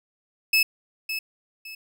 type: tone with echo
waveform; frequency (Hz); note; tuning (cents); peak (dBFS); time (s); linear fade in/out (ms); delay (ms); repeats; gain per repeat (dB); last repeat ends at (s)
30% pulse; 2600; E7; -24; -14; 0.53-0.63; 5; 560; 2; -10; 1.75
effects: none